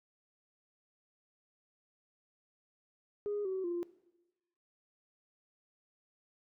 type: tone with pitch steps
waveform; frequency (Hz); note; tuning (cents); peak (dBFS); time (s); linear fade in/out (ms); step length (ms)
sine; 412.6 / 378.4 / 347; G#4 / F#4 / F4; -11 / +39 / -11; -32; 3.26-3.83; 0; 190
effects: noise-tail reverb RT60 1.0 s tail -19 dB re dry + tanh soft clip ceiling -29 dBFS